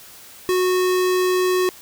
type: tone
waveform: square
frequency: 366.9 Hz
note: F#4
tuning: 15 cents flat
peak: -17 dBFS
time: 0.49-1.69 s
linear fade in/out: 0 ms
effects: white hiss -43 dBFS RMS until 1.81 s